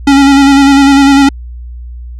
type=tone with vibrato; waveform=square; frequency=277.2 Hz; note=C#4; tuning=in tune; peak=-3 dBFS; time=0.07-1.29 s; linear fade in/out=5 ms; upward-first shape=square; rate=10 Hz; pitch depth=25 cents each way; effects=added 60 Hz sine -22 dBFS peak until 2.19 s + low-pass 7000 Hz 12 dB/octave